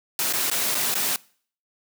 white noise with dropouts, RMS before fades -24 dBFS, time 0.19-1.16 s, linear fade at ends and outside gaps 1 ms, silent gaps 0.326-0.335 / 0.5-0.514 / 0.746-0.751 / 0.942-0.953 s, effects noise-tail reverb RT60 0.5 s tail -23 dB re dry + high-pass 150 Hz 12 dB/octave

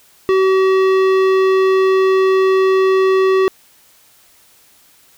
sine tone with tanh clipping, 380.3 Hz, F#4, 48 cents sharp, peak -12 dBFS, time 0.29-3.48 s, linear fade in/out 0 ms, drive 16 dB, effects white hiss -50 dBFS RMS until 5.17 s

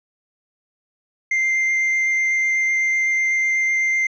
triangle tone with vibrato, 2093 Hz, C7, in tune, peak -15 dBFS, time 1.31-4.07 s, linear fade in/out 5 ms, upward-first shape triangle, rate 8 Hz, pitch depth 8 cents each way, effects resampled to 16000 Hz

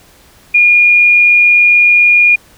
sine tone, 2429 Hz, D#7, 42 cents flat, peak -4 dBFS, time 0.54-2.36 s, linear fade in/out 10 ms, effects pink hiss -44 dBFS RMS until 2.57 s

